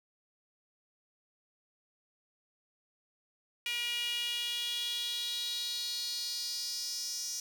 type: tone with high-pass filter sweep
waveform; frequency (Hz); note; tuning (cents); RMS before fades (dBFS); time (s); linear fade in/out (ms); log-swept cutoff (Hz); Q
sawtooth; 478.6; A#4; +46; -36; 3.66-7.4; 2; 2600 to 5700; 5.6
effects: none